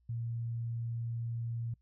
sine tone, 116.54 Hz, A#2, in tune, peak -34 dBFS, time 0.09-1.74 s, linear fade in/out 5 ms, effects noise-tail reverb RT60 0.1 s tail -26 dB re dry + added 60 Hz sine -67 dBFS peak until 1.81 s

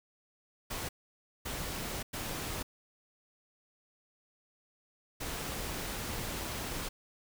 pink noise bursts at uneven times, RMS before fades -38 dBFS, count 4, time 0.7-0.89 / 1.45-2.03 / 2.13-2.63 / 5.2-6.89 s, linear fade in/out 10 ms, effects none

